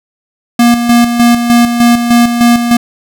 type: tone with tremolo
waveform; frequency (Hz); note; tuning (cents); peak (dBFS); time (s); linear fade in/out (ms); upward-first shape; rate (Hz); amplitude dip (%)
square; 237.6; A#3; +33; -4; 0.59-2.77; 5; square; 3.3; 55
effects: none